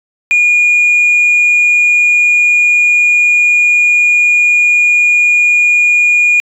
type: tone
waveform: sine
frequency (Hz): 2436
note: D#7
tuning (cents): -37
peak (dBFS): -4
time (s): 0.31-6.4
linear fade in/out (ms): 0
effects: tanh soft clip ceiling -4 dBFS